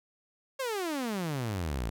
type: exponential sweep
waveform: sawtooth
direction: down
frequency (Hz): 553 to 52.2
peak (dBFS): -27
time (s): 0.59-1.9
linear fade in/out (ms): 10
effects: none